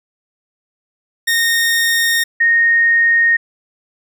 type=tone pair in turn; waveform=sawtooth / sine; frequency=1846 / 1854.9 Hz; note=A#6 / A#6; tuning=-17 / -9 cents; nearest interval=unison; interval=8 cents; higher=second; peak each=-9 dBFS; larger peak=neither; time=1.27-2.24 / 2.4-3.37 s; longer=neither; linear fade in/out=10 ms; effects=none